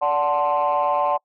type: chord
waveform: sine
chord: D dominant seventh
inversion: none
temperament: equal with one note detuned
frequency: 581.9 / 740 / 880 / 1046.5 Hz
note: D5 / F#5 / A5 / C6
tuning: -16 / 0 / 0 / 0 cents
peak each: -22 dBFS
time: 0.01-1.18 s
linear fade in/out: 20 ms
effects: noise-tail reverb RT60 0.1 s tail -26 dB re dry + tanh soft clip ceiling -12 dBFS

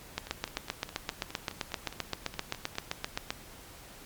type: two click trains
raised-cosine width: 0.2 ms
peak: -24 / -13 dBFS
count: 13 / 25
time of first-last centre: 0.27-2.754 / 0.18-3.305 s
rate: 4.83 / 7.68 Hz
effects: pink hiss -50 dBFS RMS until 4.05 s + MP3 96 kbps

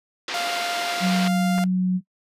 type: band-pass noise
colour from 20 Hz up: white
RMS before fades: -30 dBFS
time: 0.28-1.28 s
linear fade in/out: 2 ms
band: 240 to 4700 Hz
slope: 24 dB/octave
type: tone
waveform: sawtooth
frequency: 698 Hz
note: F5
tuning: 1 cent flat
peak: -22 dBFS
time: 0.34-1.64 s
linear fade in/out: 0 ms
type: tone with pitch glide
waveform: sine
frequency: 185 to 183.72 Hz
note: F#3 to F#3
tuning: 0 to -12 cents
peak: -18 dBFS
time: 1-2.01 s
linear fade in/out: 50 ms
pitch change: -12 cents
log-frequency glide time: 1.59-1.9 s
type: clicks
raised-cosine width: 0.5 ms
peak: -20 dBFS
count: 2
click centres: 1.58 / 1.587 s
effects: noise-tail reverb RT60 0.1 s tail -21 dB re dry + resampled to 32000 Hz

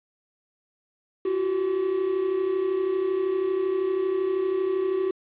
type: tone pair together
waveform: triangle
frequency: 347.7 / 380.4 Hz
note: F4 / F#4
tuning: -8 / +48 cents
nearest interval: major second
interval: 156 cents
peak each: -28 / -21 dBFS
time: 1.25-5.11 s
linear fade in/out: 5 ms
effects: resampled to 8000 Hz + 8-bit

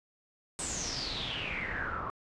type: noise with low-pass filter sweep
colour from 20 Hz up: pink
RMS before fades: -36 dBFS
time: 0.59-2.1 s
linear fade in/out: 0 ms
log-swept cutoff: 8400 to 1100 Hz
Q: 8.9
effects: resampled to 22050 Hz

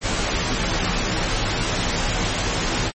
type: noise with comb filter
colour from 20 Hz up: pink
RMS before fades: -22 dBFS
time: 0.01-2.92 s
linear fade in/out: 50 ms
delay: 14 ms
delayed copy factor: -0.75
effects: low-pass 10000 Hz 12 dB/octave + MP3 32 kbps

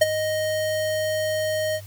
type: tone with ADSR envelope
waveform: square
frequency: 622.3 Hz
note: D#5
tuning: in tune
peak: -11 dBFS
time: 0.01-1.81 s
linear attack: 9 ms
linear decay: 25 ms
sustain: -12 dB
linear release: 61 ms
effects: added 100 Hz sine -38 dBFS peak until 1.86 s + white hiss -49 dBFS RMS until 1.86 s

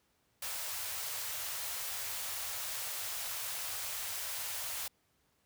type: band-stop noise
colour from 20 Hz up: white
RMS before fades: -39 dBFS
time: 0.42-4.88 s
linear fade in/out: 5 ms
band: 110 to 540 Hz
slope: 24 dB/octave
effects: pink hiss -74 dBFS RMS until 5.45 s + high-pass 60 Hz 12 dB/octave

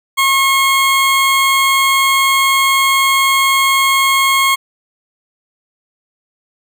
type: tone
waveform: 20% pulse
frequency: 1084 Hz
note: C#6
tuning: 39 cents flat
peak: -5 dBFS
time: 0.17-4.56 s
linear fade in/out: 20 ms
effects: none

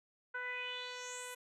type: tone with low-pass filter sweep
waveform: 10% pulse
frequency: 496.8 Hz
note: B4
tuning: 10 cents sharp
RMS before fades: -43 dBFS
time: 0.34-1.35 s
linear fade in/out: 10 ms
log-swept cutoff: 1500 to 11000 Hz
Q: 4.8
effects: none

